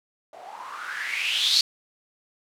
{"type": "noise with low-pass filter sweep", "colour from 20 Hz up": "violet", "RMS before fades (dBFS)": -27, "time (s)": [0.33, 1.61], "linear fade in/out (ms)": 2, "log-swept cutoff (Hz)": [620, 4500], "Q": 6.8, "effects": []}